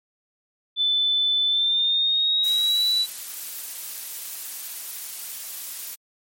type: tone with pitch glide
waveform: sine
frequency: 3515 to 3945 Hz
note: A7 to B7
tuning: -2 to -3 cents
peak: -18 dBFS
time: 0.76-3.07 s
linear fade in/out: 50 ms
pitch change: +199 cents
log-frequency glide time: 1.47-2.86 s
type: noise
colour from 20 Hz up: blue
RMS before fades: -33 dBFS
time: 2.43-5.96 s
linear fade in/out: 20 ms
effects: MP3 64 kbps